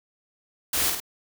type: noise with echo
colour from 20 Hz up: white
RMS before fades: -25 dBFS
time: 0.73-0.9 s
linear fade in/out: 5 ms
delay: 51 ms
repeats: 2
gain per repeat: -4 dB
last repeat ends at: 1.002 s
effects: none